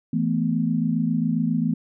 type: chord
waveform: sine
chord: E suspended fourth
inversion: none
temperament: just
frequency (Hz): 164.81 / 219.8 / 247.2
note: E3 / A3 / B3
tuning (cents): 0 / -2 / +2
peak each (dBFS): -24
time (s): 0.13-1.74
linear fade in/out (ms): 5
effects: none